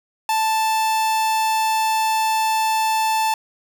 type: tone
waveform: 45% pulse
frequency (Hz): 880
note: A5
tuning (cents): 0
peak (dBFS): -17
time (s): 0.29-3.34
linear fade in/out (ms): 2
effects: none